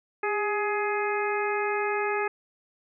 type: harmonic tone with a mistuned harmonic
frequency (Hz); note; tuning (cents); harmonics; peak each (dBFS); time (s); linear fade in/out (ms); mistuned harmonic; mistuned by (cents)
419.6; G#4; +18; 1 / 2 / 3 / 4 / 5 / 6; -28 / -31 / -33 / -34 / -35 / -36; 0.23-2.28; 5; 1; -47
effects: none